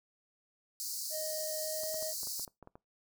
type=high-pass noise; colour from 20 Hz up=pink; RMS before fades=-39 dBFS; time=0.8-2.45 s; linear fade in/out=0 ms; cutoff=4300 Hz; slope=96 dB/octave
type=tone with pitch glide; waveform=triangle; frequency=622.3 to 628.8 Hz; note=D#5 to D#5; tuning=0 to +18 cents; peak=-36 dBFS; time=1.1-2.14 s; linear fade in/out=50 ms; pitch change=+18 cents; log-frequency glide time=1.61-1.93 s
type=clicks; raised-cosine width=1 ms; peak=-36 dBFS; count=10; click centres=1.835 / 1.944 / 2.026 / 2.232 / 2.272 / 2.396 / 2.478 / 2.627 / 2.674 / 2.755 s
effects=noise-tail reverb RT60 0.2 s tail -23 dB re dry